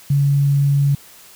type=tone with quantisation; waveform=sine; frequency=141.1 Hz; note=C#3; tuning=31 cents sharp; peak=-12 dBFS; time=0.1-0.95 s; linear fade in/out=5 ms; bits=7; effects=white hiss -44 dBFS RMS until 1.35 s